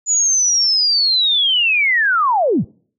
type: linear sweep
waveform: sine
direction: down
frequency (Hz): 6980 to 69.3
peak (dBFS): -12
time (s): 0.06-2.65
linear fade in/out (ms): 50
effects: noise-tail reverb RT60 0.5 s tail -25 dB re dry